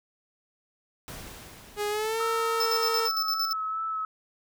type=noise with exponential decay; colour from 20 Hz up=pink; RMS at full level=-40 dBFS; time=1.08-3.66 s; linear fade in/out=0 ms; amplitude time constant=560 ms
type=tone with pitch glide; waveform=sawtooth; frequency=415 to 457.8 Hz; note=G#4 to A#4; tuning=-1 to -31 cents; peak=-23 dBFS; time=1.76-3.1 s; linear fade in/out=50 ms; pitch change=+170 cents; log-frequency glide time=1.89-2.22 s
type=tone with vibrato; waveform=sine; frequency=1301 Hz; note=E6; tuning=23 cents flat; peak=-28 dBFS; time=2.2-4.05 s; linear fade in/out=2 ms; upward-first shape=sine; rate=2.6 Hz; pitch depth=19 cents each way
type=tone with tremolo; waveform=square; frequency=5274 Hz; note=E8; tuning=in tune; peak=-26 dBFS; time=2.6-3.53 s; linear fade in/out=5 ms; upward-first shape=square; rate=8.8 Hz; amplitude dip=65%
effects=none